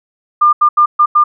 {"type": "tone bursts at uneven times", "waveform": "sine", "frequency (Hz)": 1200, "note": "D6", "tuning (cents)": 37, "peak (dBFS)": -5, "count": 5, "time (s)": [[0.41, 0.53], [0.61, 0.69], [0.77, 0.86], [0.99, 1.06], [1.15, 1.24]], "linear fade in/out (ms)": 10, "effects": []}